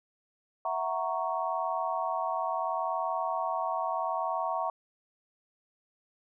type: chord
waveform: sine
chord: F# dominant seventh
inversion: third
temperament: equal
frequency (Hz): 659.3 / 740 / 932.3 / 1108.7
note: E5 / F#5 / A#5 / C#6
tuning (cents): 0 / 0 / 0 / 0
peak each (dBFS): -34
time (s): 0.65-4.7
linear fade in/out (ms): 2
effects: none